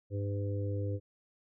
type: harmonic tone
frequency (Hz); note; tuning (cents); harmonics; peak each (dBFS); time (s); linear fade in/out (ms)
100.8; G2; +49; 1 / 3 / 4 / 5; -32 / -42 / -44 / -41; 0.1-1; 50
effects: none